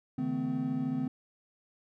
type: tone cluster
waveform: triangle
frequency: 141 / 159.7 / 221.9 / 255.5 Hz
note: C#3 / D#3 / A3 / C4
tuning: +30 / +45 / +15 / -41 cents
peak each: -37 / -36 / -36 / -29 dBFS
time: 0.18-1.08 s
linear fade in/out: 5 ms
effects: none